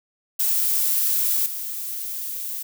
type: noise with level steps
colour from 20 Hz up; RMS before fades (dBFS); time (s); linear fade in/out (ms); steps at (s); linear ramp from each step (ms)
violet; -21 / -30; 0.39-2.63; 10; 1.46; 2
effects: none